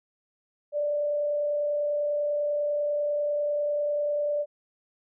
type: tone with frequency modulation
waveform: sine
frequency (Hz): 587.3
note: D5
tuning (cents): 0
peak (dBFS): -24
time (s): 0.72-4.46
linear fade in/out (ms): 50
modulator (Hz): 30.1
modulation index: 0.25
effects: none